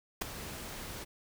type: noise with ADSR envelope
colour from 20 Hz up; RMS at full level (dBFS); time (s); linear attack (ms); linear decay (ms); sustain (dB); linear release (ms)
pink; -29; 0.21-1.05; 10; 6; -14; 22
effects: none